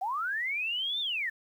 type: linear two-way sweep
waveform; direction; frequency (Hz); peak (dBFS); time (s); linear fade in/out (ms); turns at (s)
sine; up then down; 716 to 3651 to 1719; -29; 0.01-1.3; 10; 1
effects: 10-bit